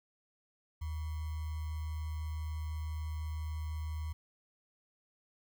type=tone with sample-and-hold; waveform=sine; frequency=78 Hz; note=D#2; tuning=5 cents sharp; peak=-35 dBFS; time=0.81-4.13 s; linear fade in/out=10 ms; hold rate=1050 Hz; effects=none